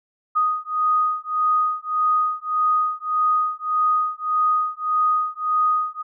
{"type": "beating tone pair", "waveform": "sine", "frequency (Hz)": [1243, 1244.7], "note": ["D#6", "D#6"], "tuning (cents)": [-2, 0], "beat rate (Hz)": 1.7, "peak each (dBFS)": -21, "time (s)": [0.35, 6.03], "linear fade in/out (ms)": 20, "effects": []}